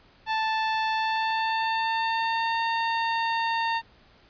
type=tone with pitch glide; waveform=sawtooth; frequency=880 to 914.2 Hz; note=A5 to A#5; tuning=0 to -34 cents; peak=-20 dBFS; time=0.26-3.82 s; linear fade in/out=50 ms; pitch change=+66 cents; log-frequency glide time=0.93-2.61 s; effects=pink hiss -57 dBFS RMS until 4.29 s + resampled to 11025 Hz